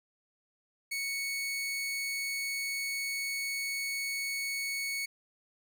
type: tone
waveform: sawtooth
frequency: 2218 Hz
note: C#7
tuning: in tune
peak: -29 dBFS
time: 0.91-5.06 s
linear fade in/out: 10 ms
effects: none